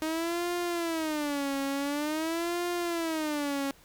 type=tone with vibrato; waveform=sawtooth; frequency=310.6 Hz; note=D#4; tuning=3 cents flat; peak=-25 dBFS; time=0.02-3.71 s; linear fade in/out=0 ms; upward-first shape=sine; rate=0.47 Hz; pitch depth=210 cents each way; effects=pink hiss -58 dBFS RMS until 3.84 s